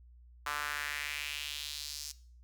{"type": "tone with high-pass filter sweep", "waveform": "sawtooth", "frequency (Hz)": 146.83, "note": "D3", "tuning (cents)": 0, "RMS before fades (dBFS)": -39, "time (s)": [0.46, 2.12], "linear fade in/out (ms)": 5, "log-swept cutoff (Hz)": [1200, 5600], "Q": 2.5, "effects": ["noise-tail reverb RT60 0.5 s tail -18 dB re dry", "added 60 Hz sine -54 dBFS peak until 2.43 s"]}